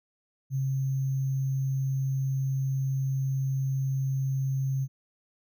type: tone with sample-and-hold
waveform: sine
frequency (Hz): 134.1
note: C3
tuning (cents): +43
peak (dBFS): -25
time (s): 0.5-4.88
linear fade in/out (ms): 50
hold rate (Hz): 6300
effects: none